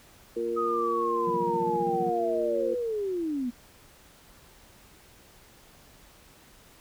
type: harmonic tone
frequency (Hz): 116.54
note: A#2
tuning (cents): 0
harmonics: 2 / 3 / 4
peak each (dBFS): -40 / -31 / -29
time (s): 0.36-2.75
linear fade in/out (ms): 10
type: linear sweep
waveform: sine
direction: down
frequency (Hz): 1264 to 233.1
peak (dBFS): -27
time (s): 0.56-3.51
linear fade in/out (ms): 20
type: tone bursts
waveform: triangle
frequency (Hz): 180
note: F#3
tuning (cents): -47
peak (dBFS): -29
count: 13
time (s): 1.27-2.098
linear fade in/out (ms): 5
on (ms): 36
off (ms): 30
effects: pink hiss -55 dBFS RMS until 6.8 s